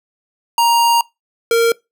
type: tone pair in turn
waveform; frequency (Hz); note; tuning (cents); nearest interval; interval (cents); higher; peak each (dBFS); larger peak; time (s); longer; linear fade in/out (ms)
square; 936 / 462.4; A#5 / A#4; +7 / -14; octave; 1221; first; -11; neither; 0.58-1.01 / 1.51-1.72; first; 2
effects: noise-tail reverb RT60 0.2 s tail -23 dB re dry